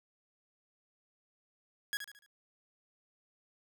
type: tone with echo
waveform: sawtooth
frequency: 1661.2 Hz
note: G#6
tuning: in tune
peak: -29 dBFS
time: 1.93-1.97 s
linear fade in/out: 0 ms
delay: 73 ms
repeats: 4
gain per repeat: -8 dB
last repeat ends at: 2.262 s
effects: none